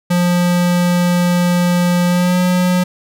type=tone with pitch glide; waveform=square; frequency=176.5 to 180.52 Hz; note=F3 to F#3; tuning=+19 to -42 cents; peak=-12 dBFS; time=0.1-2.84 s; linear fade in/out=10 ms; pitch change=+39 cents; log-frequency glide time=2.07-2.38 s; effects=none